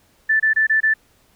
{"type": "tone bursts", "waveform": "sine", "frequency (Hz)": 1760, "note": "A6", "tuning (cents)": 0, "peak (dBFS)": -13, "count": 5, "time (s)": [0.29, 0.94], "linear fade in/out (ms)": 10, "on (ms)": 110, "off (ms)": 25, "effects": ["pink hiss -58 dBFS RMS until 1.35 s"]}